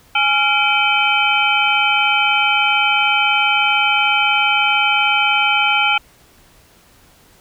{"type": "tone cluster", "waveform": "sine", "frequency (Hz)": [831, 1381, 2327, 2540, 3076], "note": ["G#5", "F6", "D7", "D#7", "G7"], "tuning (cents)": [1, -20, -17, 35, -33], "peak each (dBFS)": -19, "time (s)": [0.15, 5.98], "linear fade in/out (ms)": 5, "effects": ["pink hiss -50 dBFS RMS until 7.4 s"]}